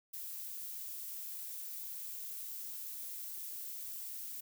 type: noise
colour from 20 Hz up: violet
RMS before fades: -44 dBFS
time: 0.13-4.41 s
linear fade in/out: 10 ms
effects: none